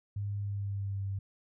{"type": "tone with pitch glide", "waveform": "sine", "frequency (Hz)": [101.5, 98.04], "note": ["G#2", "G2"], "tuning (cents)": [-39, 1], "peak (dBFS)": -32, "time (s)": [0.16, 1.19], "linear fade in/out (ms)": 5, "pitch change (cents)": -60, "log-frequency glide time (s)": [0.37, 1.06], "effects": []}